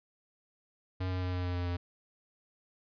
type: tone with pitch steps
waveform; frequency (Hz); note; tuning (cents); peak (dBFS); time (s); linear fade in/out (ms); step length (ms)
square; 92.5 / 91.7 / 90.91 / 90.13 / 89.35 / 88.58 / 87.81; F#2 / F#2 / F#2 / F#2 / F2 / F2 / F2; 0 / -15 / -30 / -45 / +40 / +25 / +10; -32; 1-1.77; 10; 110
effects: resampled to 11025 Hz